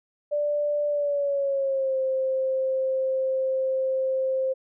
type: tone with pitch glide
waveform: sine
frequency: 587.3 to 526.3 Hz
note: D5 to C5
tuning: 0 to +10 cents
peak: -22 dBFS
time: 0.31-4.54 s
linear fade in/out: 20 ms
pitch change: -190 cents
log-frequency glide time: 0.88-1.98 s
effects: none